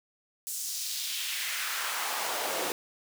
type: noise with high-pass filter sweep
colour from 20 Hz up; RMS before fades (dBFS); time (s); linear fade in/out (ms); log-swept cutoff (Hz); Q
pink; -33; 0.47-2.72; 0; 7700 to 400; 1.5
effects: none